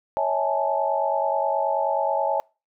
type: chord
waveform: sine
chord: A major seventh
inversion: first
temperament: equal with one note detuned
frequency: 554.4 / 645.7 / 830.6 / 880 Hz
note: C#5 / E5 / G#5 / A5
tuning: 0 / -36 / 0 / 0 cents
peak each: -26 dBFS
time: 0.17-2.4 s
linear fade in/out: 0 ms
effects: noise-tail reverb RT60 0.3 s tail -26 dB re dry